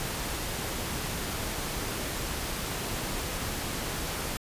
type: noise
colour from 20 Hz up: pink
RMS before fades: -33 dBFS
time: 0-4.37 s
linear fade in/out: 0 ms
effects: resampled to 32000 Hz